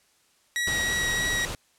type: tone with vibrato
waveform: sawtooth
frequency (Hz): 1914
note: A#6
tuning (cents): +45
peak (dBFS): -21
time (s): 0.56-1.45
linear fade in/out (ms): 0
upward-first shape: triangle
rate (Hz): 3.2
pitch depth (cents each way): 10
type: noise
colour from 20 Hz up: pink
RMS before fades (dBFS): -33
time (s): 0.67-1.55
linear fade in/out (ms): 2
effects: white hiss -64 dBFS RMS until 1.78 s + low-pass 10000 Hz 12 dB/octave